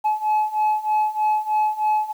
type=beating tone pair; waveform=sine; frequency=853 / 856.2 Hz; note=G#5 / A5; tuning=+46 / -47 cents; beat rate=3.2 Hz; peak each=-20 / -18 dBFS; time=0.04-2.13 s; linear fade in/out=20 ms; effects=tanh soft clip ceiling -15 dBFS + 8-bit